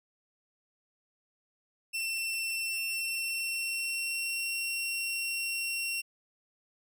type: tone with pitch glide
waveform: sawtooth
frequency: 2694 to 2733 Hz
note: E7 to F7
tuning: +37 to -38 cents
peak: -28 dBFS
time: 1.93-6.02 s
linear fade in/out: 20 ms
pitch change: +25 cents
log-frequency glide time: 2.53-4.51 s
effects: none

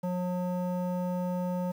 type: tone with low-pass filter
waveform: square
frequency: 180 Hz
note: F#3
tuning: 47 cents flat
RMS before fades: -31 dBFS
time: 0.03-1.72 s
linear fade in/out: 10 ms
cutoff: 760 Hz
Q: 2.7
effects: 9-bit

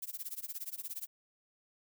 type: noise with tremolo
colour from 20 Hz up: violet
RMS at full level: -39 dBFS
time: 0.02-1.07 s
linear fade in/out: 5 ms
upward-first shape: sine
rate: 17 Hz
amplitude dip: 95%
effects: none

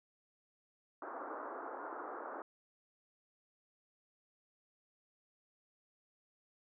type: band-pass noise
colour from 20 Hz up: white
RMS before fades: -45 dBFS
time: 1.02-2.42 s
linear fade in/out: 2 ms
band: 280 to 1400 Hz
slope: 48 dB/octave
effects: none

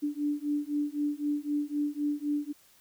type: beating tone pair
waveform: sine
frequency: 291.2 / 295.1 Hz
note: D4 / D4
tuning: -15 / +8 cents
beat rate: 3.9 Hz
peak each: -31 dBFS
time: 0.02-2.53 s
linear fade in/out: 20 ms
effects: white hiss -61 dBFS RMS until 2.8 s

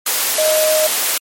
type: tone in noise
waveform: sine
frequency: 622.3 Hz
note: D#5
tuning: in tune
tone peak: -12 dBFS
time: 0.38-0.87 s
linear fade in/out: 5 ms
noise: white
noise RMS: -17 dBFS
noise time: 0.06-1.18 s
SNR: +2 dB
effects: high-pass 400 Hz 12 dB/octave + MP3 64 kbps

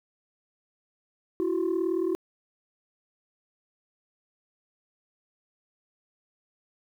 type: tone pair together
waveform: sine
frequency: 334.3 / 372.9 Hz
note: E4 / F#4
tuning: +24 / +14 cents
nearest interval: major second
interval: 190 cents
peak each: -25 dBFS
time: 1.4-2.15 s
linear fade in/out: 0 ms
effects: tanh soft clip ceiling -21 dBFS + 10-bit

